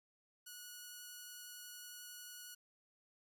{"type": "tone with vibrato", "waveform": "5% pulse", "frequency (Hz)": 1461, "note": "F#6", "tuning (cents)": -22, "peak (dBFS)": -39, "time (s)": [0.46, 2.55], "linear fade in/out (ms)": 10, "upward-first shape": "sine", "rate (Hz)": 11, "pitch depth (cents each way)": 8, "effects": []}